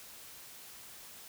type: silence
effects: white hiss -51 dBFS RMS until 1.28 s